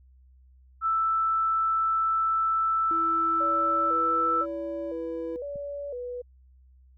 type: tone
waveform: sine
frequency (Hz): 1322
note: E6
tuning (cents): +5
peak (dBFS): -22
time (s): 0.81-4.46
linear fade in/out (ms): 50
type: tone with pitch glide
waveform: triangle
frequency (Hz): 329.6 to 331.9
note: E4 to E4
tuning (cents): 0 to +12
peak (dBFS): -32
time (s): 2.91-5.36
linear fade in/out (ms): 0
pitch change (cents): +12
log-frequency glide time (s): 3.9-4.7
type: tone with vibrato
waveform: sine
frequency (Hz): 530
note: C5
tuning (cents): +22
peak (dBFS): -32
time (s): 3.4-6.22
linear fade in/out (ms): 10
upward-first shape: square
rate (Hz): 0.99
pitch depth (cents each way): 130
type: click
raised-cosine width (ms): 5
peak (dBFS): -32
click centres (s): 5.558
effects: added 64 Hz sine -53 dBFS peak until 6.97 s